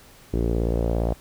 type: tone with low-pass filter sweep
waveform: sawtooth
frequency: 57.4 Hz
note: A#1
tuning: 26 cents flat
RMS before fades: -23 dBFS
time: 0.33-1.14 s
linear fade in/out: 10 ms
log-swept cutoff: 380 to 650 Hz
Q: 2.9
effects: pink hiss -50 dBFS RMS until 1.2 s